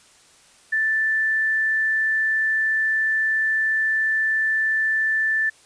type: tone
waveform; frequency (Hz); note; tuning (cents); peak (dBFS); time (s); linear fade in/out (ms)
sine; 1763; A6; +3; -18; 0.72-5.5; 10
effects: white hiss -53 dBFS RMS until 5.65 s + resampled to 22050 Hz